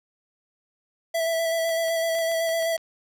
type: tone with vibrato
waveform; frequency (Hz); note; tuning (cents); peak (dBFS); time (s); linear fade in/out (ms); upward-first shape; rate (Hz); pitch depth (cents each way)
square; 659.3; E5; 0; -23; 1.14-2.77; 10; square; 7.9; 15
type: clicks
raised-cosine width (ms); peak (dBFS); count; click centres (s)
0.2; -26; 8; 1.692 / 1.883 / 2.152 / 2.187 / 2.316 / 2.491 / 2.625 / 2.778
effects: none